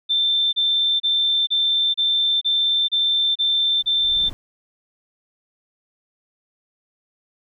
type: tone bursts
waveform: sine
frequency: 3561 Hz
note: A7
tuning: 20 cents sharp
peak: -16 dBFS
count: 9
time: 0.09-4.298 s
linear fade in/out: 20 ms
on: 440 ms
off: 31 ms
type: noise with exponential growth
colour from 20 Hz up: brown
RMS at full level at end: -32 dBFS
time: 3.5-4.33 s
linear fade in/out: 0 ms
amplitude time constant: 180 ms
effects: none